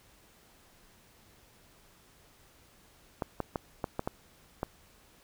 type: clicks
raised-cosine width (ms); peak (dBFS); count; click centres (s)
1; -17; 7; 3.222 / 3.403 / 3.558 / 3.842 / 3.994 / 4.075 / 4.631
effects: pink hiss -61 dBFS RMS until 5.23 s